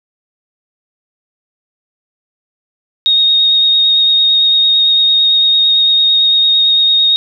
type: tone with vibrato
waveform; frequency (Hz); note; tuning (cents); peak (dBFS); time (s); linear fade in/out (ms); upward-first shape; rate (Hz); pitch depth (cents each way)
sine; 3729; A#7; 0; -7; 3.06-7.16; 0; sine; 8.9; 12
effects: none